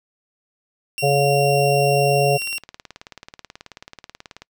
sawtooth tone, 2748 Hz, F7, 29 cents flat, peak -21 dBFS, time 0.98-2.58 s, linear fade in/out 0 ms
harmonic tone, 141 Hz, C#3, 30 cents sharp, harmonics 1 / 3 / 4 / 5, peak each -20 / -20 / -20 / -20 dBFS, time 1.02-2.38 s, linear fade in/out 20 ms
click train, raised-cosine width 0.2 ms, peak -20 dBFS, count 38, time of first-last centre 2.42-4.42 s, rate 18.5 Hz
effects noise-tail reverb RT60 0.1 s tail -26 dB re dry

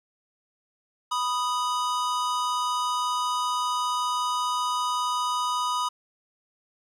square tone pair together, 987.8 / 1242.6 Hz, B5 / D#6, 0 / -3 cents, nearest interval major third, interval 397 cents, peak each -28 dBFS, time 1.11-5.89 s, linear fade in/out 10 ms, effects low-pass 9000 Hz 12 dB/octave + 10-bit

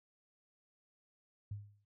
sine tone with exponential decay, 102.6 Hz, G#2, 21 cents flat, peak -37 dBFS, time 1.51-1.85 s, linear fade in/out 5 ms, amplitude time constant 73 ms, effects none

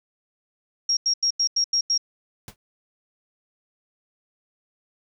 sine tone bursts, 5590 Hz, F8, 1 cent sharp, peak -18 dBFS, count 7, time 0.89-1.978 s, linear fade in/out 5 ms, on 80 ms, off 88 ms
pink noise with exponential decay, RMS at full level -34 dBFS, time 2.48-2.56 s, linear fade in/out 1 ms, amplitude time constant 17 ms
effects none

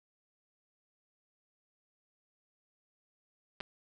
clicks, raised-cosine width 0.3 ms, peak -23 dBFS, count 2, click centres 3.604 / 3.609 s, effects none

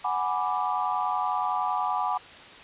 sine chord, G# half-diminished seventh, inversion third, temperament equal, 740 / 830.6 / 987.8 / 1174.7 Hz, F#5 / G#5 / B5 / D6, 0 / 0 / 0 / 0 cents, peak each -30 dBFS, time 0.04-2.18 s, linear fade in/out 10 ms, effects white hiss -46 dBFS RMS until 2.63 s + resampled to 8000 Hz

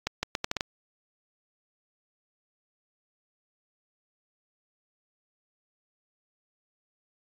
accelerating click train, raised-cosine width 0.2 ms, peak -10 dBFS, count 7, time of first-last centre 0.07-0.608 s, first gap 160 ms, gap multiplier 0.76, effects AAC 64 kbps

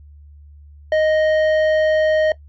triangle tone with tanh clipping, 622.3 Hz, D#5, in tune, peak -15 dBFS, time 0.92-2.32 s, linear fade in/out 2 ms, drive 14 dB, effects noise-tail reverb RT60 0.1 s tail -18 dB re dry + added 73 Hz sine -40 dBFS peak until 2.48 s

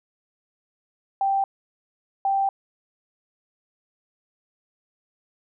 sine tone bursts at uneven times, 784 Hz, G5, in tune, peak -19 dBFS, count 2, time 1.21-1.44 / 2.25-2.49 s, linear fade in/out 2 ms, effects none

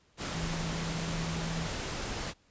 sine tone in noise, 164.3 Hz, E3, 5 cents flat, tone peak -34 dBFS, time 0.33-1.7 s, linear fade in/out 50 ms, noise pink, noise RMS -36 dBFS, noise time 0.17-2.34 s, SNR -1 dB, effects pink hiss -67 dBFS RMS until 2.5 s + resampled to 16000 Hz

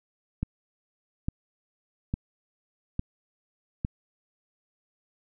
click train, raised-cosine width 5 ms, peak -15 dBFS, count 5, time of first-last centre 0.43-3.849 s, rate 1.17 Hz, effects none

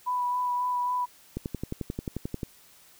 sine tone with vibrato, 987.8 Hz, B5, in tune, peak -25 dBFS, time 0.06-1.06 s, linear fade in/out 20 ms, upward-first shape sine, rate 3.7 Hz, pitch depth 14 cents each way
click train, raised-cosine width 3 ms, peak -18 dBFS, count 13, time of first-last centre 1.37-2.432 s, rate 11.3 Hz
effects white hiss -56 dBFS RMS until 2.99 s

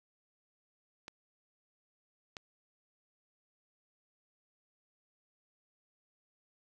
clicks, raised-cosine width 0.2 ms, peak -27 / -25 dBFS, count 2, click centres 1.081 / 2.368 s, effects none

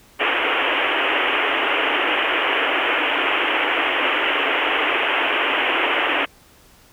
white band-pass noise, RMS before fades -20 dBFS, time 0.19-6.26 s, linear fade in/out 20 ms, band 270 to 3100 Hz, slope 96 dB/octave, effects pink hiss -51 dBFS RMS until 6.92 s

